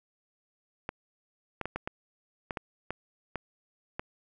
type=clicks; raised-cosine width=0.5 ms; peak=-18 dBFS; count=10; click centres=0.891 / 1.613 / 1.656 / 1.76 / 1.875 / 2.508 / 2.572 / 2.906 / 3.357 / 3.995 s; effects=none

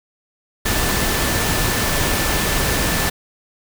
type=tone in noise; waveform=sine; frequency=1760 Hz; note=A6; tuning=in tune; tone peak=-29 dBFS; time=0.65-3.1 s; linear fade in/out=10 ms; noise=pink; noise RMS=-19 dBFS; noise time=0.65-3.1 s; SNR=-13 dB; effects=none

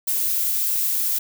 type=noise; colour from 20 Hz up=violet; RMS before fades=-22 dBFS; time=0.07-1.19 s; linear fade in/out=10 ms; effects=none

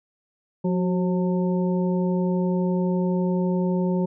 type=harmonic tone with a mistuned harmonic; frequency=180 Hz; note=F#3; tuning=47 cents flat; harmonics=1 / 2 / 3 / 5; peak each=-21 / -27 / -31 / -35 dBFS; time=0.64-4.06 s; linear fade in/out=10 ms; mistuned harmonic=2; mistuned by=+56 cents; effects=none

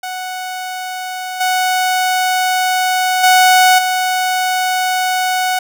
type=tone with level steps; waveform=sawtooth; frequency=740 Hz; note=F#5; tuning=in tune; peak=-18 / -9 / -3 / -10 dBFS; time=0.03-5.59 s; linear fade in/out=5 ms; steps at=1.4 / 3.23 / 3.78 s; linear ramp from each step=10 ms; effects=none

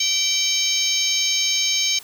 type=harmonic tone with a mistuned harmonic; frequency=770 Hz; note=G5; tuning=31 cents flat; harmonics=3 / 4 / 5 / 6 / 7 / 8; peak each=-27 / -25 / -25 / -28 / -25 / -23 dBFS; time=0-1.99 s; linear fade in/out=5 ms; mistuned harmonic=8; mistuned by=+69 cents; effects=white hiss -43 dBFS RMS until 2.03 s

